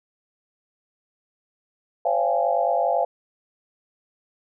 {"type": "tone cluster", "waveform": "sine", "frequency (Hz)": [519, 567, 687, 792, 842], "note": ["C5", "C#5", "F5", "G5", "G#5"], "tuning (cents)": [-14, 39, -29, 18, 24], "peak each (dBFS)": [-26, -26, -22, -27, -28], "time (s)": [2.05, 3.05], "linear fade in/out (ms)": 5, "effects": []}